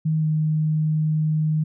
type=tone with pitch glide; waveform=sine; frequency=157.2 to 155.13 Hz; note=D#3 to D#3; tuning=+18 to -5 cents; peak=-18 dBFS; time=0.05-1.64 s; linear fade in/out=10 ms; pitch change=-23 cents; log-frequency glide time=0.19-0.26 s; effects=none